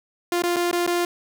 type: tone with dropouts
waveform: sawtooth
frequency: 349.2 Hz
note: F4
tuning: in tune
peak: -16 dBFS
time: 0.32-1.05 s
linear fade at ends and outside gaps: 2 ms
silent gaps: 0.422-0.436 / 0.561-0.566 / 0.713-0.728 / 0.865-0.875 s
effects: none